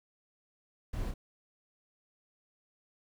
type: noise with echo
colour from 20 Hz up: brown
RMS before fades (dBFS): -36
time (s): 0.93-1.11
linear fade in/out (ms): 5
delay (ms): 30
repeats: 1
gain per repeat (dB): -5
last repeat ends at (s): 1.14
effects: none